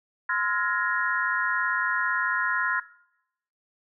sine tone cluster, 1034 / 1321 / 1419 / 1677 / 1862 Hz, C6 / E6 / F6 / G#6 / A#6, -21 / +3 / +27 / +16 / -2 cents, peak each -30 / -35 / -28 / -28 / -31 dBFS, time 0.29-2.8 s, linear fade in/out 5 ms, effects noise-tail reverb RT60 0.8 s tail -19 dB re dry

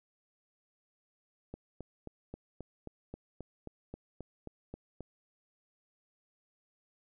click train, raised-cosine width 2 ms, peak -29 dBFS, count 14, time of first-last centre 1.54-5.007 s, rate 3.75 Hz, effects none

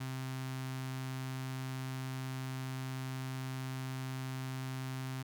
sawtooth tone with notch filter, 130.81 Hz, C3, in tune, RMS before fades -40 dBFS, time 0-5.23 s, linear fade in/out 10 ms, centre 490 Hz, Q 1, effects none

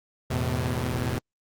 sawtooth chord, E suspended fourth, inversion none, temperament equal with one note detuned, 82.41 / 110 / 126.72 Hz, E2 / A2 / B2, 0 / 0 / +45 cents, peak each -26 / -26 / -24 dBFS, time 0.3-1.19 s, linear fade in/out 10 ms, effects Opus 48 kbps

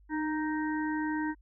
harmonic tone with a mistuned harmonic, 311.1 Hz, D#4, in tune, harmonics 1 / 3 / 5 / 6, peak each -30 / -37 / -40 / -41 dBFS, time 0.09-1.35 s, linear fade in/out 50 ms, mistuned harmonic 1, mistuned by -22 cents, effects added 50 Hz sine -56 dBFS peak until 1.41 s

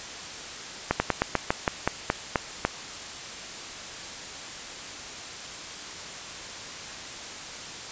slowing click train, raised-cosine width 0.5 ms, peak -6 dBFS, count 11, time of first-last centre 0.91-2.65 s, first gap 90 ms, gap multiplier 1.14, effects white hiss -38 dBFS RMS until 7.91 s + resampled to 16000 Hz

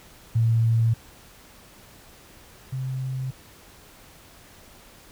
sine tone pair in turn, 114.1 / 130.97 Hz, A#2 / C3, -37 / +2 cents, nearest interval major second, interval 239 cents, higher second, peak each -17 / -26 dBFS, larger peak first, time 0.35-0.94 / 2.72-3.31 s, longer neither, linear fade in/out 10 ms, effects pink hiss -50 dBFS RMS until 5.11 s

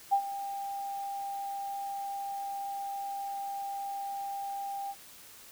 sine tone with ADSR envelope, 795 Hz, G5, 24 cents sharp, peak -20 dBFS, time 0.11-4.95 s, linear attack 21 ms, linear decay 78 ms, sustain -14 dB, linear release 50 ms, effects white hiss -52 dBFS RMS until 5.51 s

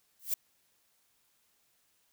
violet noise with exponential growth, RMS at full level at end -26 dBFS, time 0.19-0.34 s, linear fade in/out 5 ms, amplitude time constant 32 ms, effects white hiss -72 dBFS RMS until 2.12 s

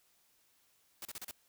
white noise bursts, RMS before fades -44 dBFS, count 5, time 1.02-1.311 s, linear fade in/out 2 ms, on 31 ms, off 34 ms, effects white hiss -71 dBFS RMS until 1.48 s

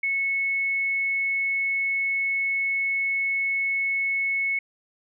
sine tone, 2200 Hz, C#7, 14 cents flat, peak -22 dBFS, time 0.03-4.59 s, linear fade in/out 5 ms, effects none

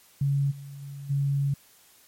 sine tone with level steps, 140 Hz, C#3, 18 cents sharp, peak -21 / -38 / -36 / -22 dBFS, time 0.21-1.54 s, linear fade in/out 5 ms, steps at 0.5 / 0.81 / 1.09 s, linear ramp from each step 20 ms, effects white hiss -57 dBFS RMS until 2.07 s + MP3 64 kbps

